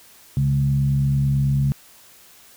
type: tone with frequency modulation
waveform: sine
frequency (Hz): 138.4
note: C#3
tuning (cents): -2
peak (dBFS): -16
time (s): 0.37-1.72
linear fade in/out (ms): 0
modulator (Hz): 69.1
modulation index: 0.54
effects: white hiss -49 dBFS RMS until 2.56 s